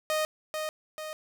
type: tone with echo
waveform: sawtooth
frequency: 620 Hz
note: D#5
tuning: 6 cents flat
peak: -22 dBFS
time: 0.1-0.25 s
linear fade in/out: 0 ms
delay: 440 ms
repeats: 2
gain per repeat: -5 dB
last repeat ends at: 1.13 s
effects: none